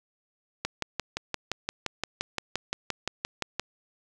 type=click train; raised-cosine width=0.2 ms; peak=-11 dBFS; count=18; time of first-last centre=0.65-3.596 s; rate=5.77 Hz; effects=none